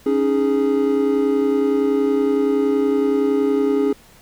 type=chord; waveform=triangle; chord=C# suspended second; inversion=none; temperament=equal with one note detuned; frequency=277.2 / 307.9 / 415.3 Hz; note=C#4 / D#4 / G#4; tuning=0 / -18 / 0 cents; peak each=-17 / -22 / -16 dBFS; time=0.06-3.93 s; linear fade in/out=5 ms; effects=pink hiss -49 dBFS RMS until 4.21 s